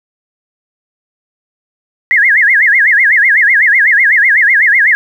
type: tone with vibrato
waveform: sine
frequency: 1871 Hz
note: A#6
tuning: 6 cents sharp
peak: -5 dBFS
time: 2.11-4.95 s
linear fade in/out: 0 ms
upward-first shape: sine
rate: 8 Hz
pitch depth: 250 cents each way
effects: 7-bit